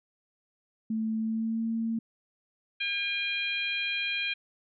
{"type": "tone with pitch glide", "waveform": "sine", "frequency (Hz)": [220.8, 226.6], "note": ["A3", "A#3"], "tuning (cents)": [6, -49], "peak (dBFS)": -27, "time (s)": [0.9, 1.99], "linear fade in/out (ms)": 5, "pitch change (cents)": 45, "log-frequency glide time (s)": [1.17, 1.65]}
{"type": "harmonic tone", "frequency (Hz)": 806, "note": "G5", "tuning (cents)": 48, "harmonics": [2, 3, 4, 5], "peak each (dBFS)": [-38, -30, -34, -40], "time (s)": [2.8, 4.34], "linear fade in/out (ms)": 10}
{"effects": []}